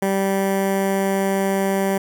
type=tone with notch filter; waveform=15% pulse; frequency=194.6 Hz; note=G3; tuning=12 cents flat; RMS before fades=-20 dBFS; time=0.02-1.98 s; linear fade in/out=5 ms; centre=4000 Hz; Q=0.85; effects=none